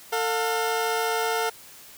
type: tone pair together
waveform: 20% pulse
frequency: 449.1 / 713.6 Hz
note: A4 / F5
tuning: +35 / +37 cents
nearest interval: minor sixth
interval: 802 cents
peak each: -20 / -23 dBFS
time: 0.12-1.5 s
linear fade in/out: 10 ms
effects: white hiss -47 dBFS RMS until 1.97 s